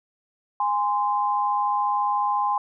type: tone pair together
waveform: sine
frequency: 823.9 / 1038 Hz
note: G#5 / C6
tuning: -14 / -14 cents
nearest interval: major third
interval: 400 cents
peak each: -23 / -23 dBFS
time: 0.6-2.58 s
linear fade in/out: 2 ms
effects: none